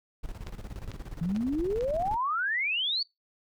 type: noise with tremolo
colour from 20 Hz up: brown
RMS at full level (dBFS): -37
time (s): 0.23-2.17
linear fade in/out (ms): 10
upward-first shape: square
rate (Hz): 17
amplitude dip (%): 70
type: click train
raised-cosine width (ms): 0.2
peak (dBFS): -25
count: 4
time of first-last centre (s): 0.47-1.809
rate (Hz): 2.24
type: exponential sweep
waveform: sine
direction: up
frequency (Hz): 160.5 to 4581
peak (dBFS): -26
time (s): 1.21-3.03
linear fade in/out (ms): 5
effects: noise-tail reverb RT60 0.2 s tail -26 dB re dry